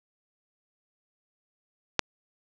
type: click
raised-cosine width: 0.2 ms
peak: -3 dBFS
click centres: 1.993 s
effects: resampled to 16000 Hz + 7-bit